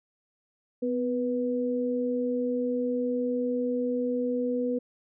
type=tone pair together; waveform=sine; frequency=250.7 / 490 Hz; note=B3 / B4; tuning=+26 / -14 cents; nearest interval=octave; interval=1160 cents; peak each=-28 dBFS; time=0.82-4.79 s; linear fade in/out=10 ms; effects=none